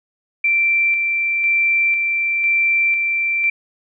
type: tone with tremolo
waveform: sine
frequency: 2349 Hz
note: D7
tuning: in tune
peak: -13 dBFS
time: 0.44-3.5 s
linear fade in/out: 5 ms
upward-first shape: square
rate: 1 Hz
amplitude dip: 30%
effects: none